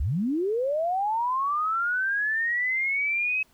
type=linear sweep; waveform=sine; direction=up; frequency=51.5 to 2568 Hz; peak=-23 dBFS; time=0-3.43 s; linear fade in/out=5 ms; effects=pink hiss -62 dBFS RMS until 3.53 s